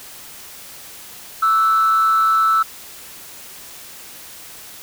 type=tone with frequency modulation; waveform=sine; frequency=1318.5 Hz; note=E6; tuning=in tune; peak=-11 dBFS; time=1.42-2.63 s; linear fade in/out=10 ms; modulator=175 Hz; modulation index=0.34; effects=tanh soft clip ceiling -9 dBFS + white hiss -38 dBFS RMS until 4.82 s